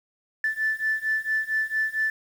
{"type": "beating tone pair", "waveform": "sine", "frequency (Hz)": [1754, 1758.4], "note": ["A6", "A6"], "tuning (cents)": [-6, -2], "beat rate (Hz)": 4.4, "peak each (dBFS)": [-26, -25], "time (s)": [0.44, 2.1], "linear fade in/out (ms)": 2, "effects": ["tanh soft clip ceiling -16 dBFS", "8-bit"]}